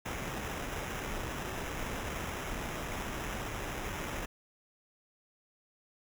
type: noise with sample-and-hold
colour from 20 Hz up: pink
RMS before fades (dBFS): -38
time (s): 0.05-4.26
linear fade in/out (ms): 10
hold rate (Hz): 4410
effects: none